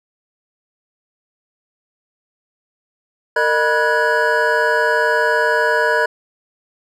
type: tone cluster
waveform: triangle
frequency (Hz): 457.7 / 610 / 976 / 1471 / 1675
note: A#4 / D#5 / B5 / F#6 / G#6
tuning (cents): -32 / -34 / -21 / -11 / +14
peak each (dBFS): -18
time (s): 3.36-6.06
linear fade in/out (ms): 5
effects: none